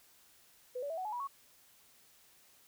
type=tone with pitch steps; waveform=sine; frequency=500 / 571 / 652.2 / 744.8 / 850.7 / 971.5 / 1109.6 Hz; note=B4 / D5 / E5 / F#5 / G#5 / B5 / C#6; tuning=+21 / -49 / -19 / +11 / +41 / -29 / +1 cents; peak=-36 dBFS; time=0.75-1.275 s; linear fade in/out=10 ms; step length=75 ms; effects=white hiss -64 dBFS RMS until 2.67 s